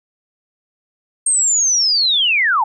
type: linear sweep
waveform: sine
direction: down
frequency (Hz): 8590 to 801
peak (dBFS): -12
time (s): 1.26-2.64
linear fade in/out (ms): 5
effects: none